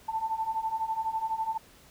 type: beating tone pair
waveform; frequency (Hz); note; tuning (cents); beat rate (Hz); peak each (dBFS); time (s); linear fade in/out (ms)
sine; 880 / 892; A5 / A5; 0 / +23; 12; -33 / -30; 0.08-1.58; 10
effects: pink hiss -56 dBFS RMS until 1.9 s